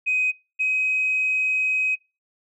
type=tone pair in turn; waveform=sine; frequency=2513 / 2528 Hz; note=D#7 / D#7; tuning=+17 / +27 cents; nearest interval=unison; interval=10 cents; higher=second; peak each=-18 dBFS; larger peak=neither; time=0.06-0.32 / 0.59-1.96 s; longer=second; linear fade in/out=20 ms; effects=noise-tail reverb RT60 0.3 s tail -26 dB re dry + tanh soft clip ceiling -14 dBFS